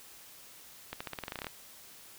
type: accelerating click train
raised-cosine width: 0.3 ms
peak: -21 dBFS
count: 13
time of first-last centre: 0.93-1.468 s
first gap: 75 ms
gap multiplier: 0.9
effects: white hiss -53 dBFS RMS until 2.18 s